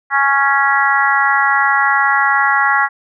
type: harmonic tone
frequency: 277.2 Hz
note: C#4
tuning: in tune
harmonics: 3 / 4 / 5 / 6 / 7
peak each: -17 / -17 / -17 / -17 / -17 dBFS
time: 0.1-2.89 s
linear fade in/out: 50 ms
effects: none